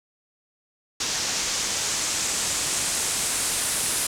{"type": "noise with low-pass filter sweep", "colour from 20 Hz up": "white", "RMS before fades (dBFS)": -26, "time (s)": [1, 4.07], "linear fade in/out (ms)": 5, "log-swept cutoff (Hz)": [6100, 9800], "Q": 1.9, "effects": []}